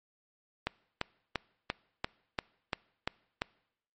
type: click train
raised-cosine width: 0.3 ms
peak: -14 dBFS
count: 9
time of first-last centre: 0.67-3.419 s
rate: 2.91 Hz
effects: noise-tail reverb RT60 0.8 s tail -24 dB re dry + MP3 32 kbps